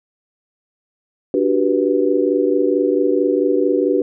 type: chord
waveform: sine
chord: G major seventh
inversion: second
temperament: just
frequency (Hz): 294 / 367.5 / 392 / 490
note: D4 / F#4 / G4 / B4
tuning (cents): +2 / -12 / 0 / -14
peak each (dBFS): -19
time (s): 1.34-4.02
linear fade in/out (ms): 2
effects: none